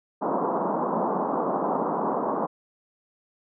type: band-pass noise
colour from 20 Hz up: white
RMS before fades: -26 dBFS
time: 0.21-2.47 s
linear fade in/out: 20 ms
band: 170 to 1100 Hz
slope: 48 dB/octave
effects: none